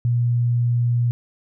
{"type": "tone", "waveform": "sine", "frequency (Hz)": 120, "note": "B2", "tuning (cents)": -49, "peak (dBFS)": -16, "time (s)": [0.05, 1.11], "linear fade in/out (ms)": 0, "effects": []}